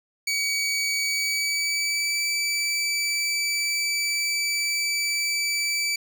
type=tone with pitch glide; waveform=20% pulse; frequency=2266 to 2314 Hz; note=C#7 to D7; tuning=+37 to -26 cents; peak=-18 dBFS; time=0.27-5.96 s; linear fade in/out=5 ms; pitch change=+37 cents; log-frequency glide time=1-2.19 s; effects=none